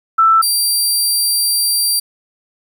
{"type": "tone pair in turn", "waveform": ["sine", "20% pulse"], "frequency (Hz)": [1326, 4725], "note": ["E6", "D8"], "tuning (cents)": [10, 10], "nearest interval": "octave + minor seventh", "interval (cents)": 2200, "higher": "second", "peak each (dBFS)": [-7, -7], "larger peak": "neither", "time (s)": [[0.18, 0.42], [0.42, 2]], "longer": "second", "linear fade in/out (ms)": 10, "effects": ["8-bit"]}